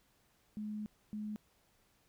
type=tone bursts at uneven times; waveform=sine; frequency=211.8 Hz; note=G#3; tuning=34 cents sharp; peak=-38 dBFS; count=2; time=0.57-0.86 / 1.13-1.36 s; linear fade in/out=0 ms; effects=pink hiss -72 dBFS RMS until 2.08 s